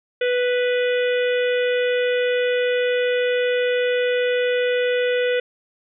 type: harmonic tone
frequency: 493.9 Hz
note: B4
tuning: in tune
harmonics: 1 / 3 / 4 / 5 / 6 / 7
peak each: -18 / -28 / -30 / -32 / -34 / -35 dBFS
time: 0.21-5.4 s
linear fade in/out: 5 ms
effects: none